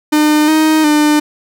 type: tone with pitch steps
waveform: 45% pulse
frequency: 302.7 / 312.7 / 300 Hz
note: D#4 / D#4 / D4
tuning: -48 / +9 / +37 cents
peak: -8 dBFS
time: 0.12-1.2 s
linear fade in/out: 10 ms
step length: 360 ms
effects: none